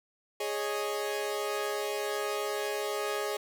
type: chord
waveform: sawtooth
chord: Ab suspended fourth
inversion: none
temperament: equal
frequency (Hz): 415.3 / 554.4 / 622.3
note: Ab4 / Db5 / Eb5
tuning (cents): 0 / 0 / 0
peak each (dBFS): -29 / -33 / -34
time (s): 0.4-3.37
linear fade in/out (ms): 5
effects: none